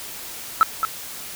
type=tone with echo; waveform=sine; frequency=1317 Hz; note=E6; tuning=2 cents flat; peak=-8 dBFS; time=0.61-0.63 s; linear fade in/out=0 ms; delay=220 ms; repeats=1; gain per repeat=-8 dB; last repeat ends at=0.85 s; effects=tanh soft clip ceiling -6 dBFS + white hiss -35 dBFS RMS until 1.35 s